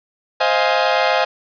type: chord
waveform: sawtooth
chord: F minor seventh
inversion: second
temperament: equal with one note detuned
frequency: 523.3 / 630.2 / 698.5 / 830.6 Hz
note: C5 / Eb5 / F5 / Ab5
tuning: 0 / +22 / 0 / 0 cents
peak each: -16 dBFS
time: 0.4-1.25 s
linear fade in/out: 10 ms
effects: resampled to 11025 Hz + 7-bit